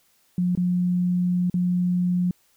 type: tone with dropouts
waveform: sine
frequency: 178.7 Hz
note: F3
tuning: 40 cents sharp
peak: -19 dBFS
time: 0.38-2.31 s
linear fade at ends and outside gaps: 2 ms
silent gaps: 0.552-0.574 / 1.499-1.541 s
effects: white hiss -63 dBFS RMS until 2.56 s